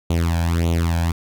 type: tone with flanger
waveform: sawtooth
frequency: 84 Hz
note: E2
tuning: 33 cents sharp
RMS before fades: -19 dBFS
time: 0.1-1.12 s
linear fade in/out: 5 ms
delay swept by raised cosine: 0.29 to 1.26 ms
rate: 1.7 Hz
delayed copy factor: +0.85
effects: none